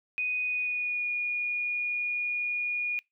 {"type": "tone with pitch glide", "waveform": "sine", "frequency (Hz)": [2489, 2442], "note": ["D#7", "D#7"], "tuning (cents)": [0, -33], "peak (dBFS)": -27, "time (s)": [0.18, 2.99], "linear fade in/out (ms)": 0, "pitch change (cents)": -33, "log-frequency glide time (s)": [0.43, 1.09], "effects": ["noise-tail reverb RT60 0.2 s tail -25 dB re dry"]}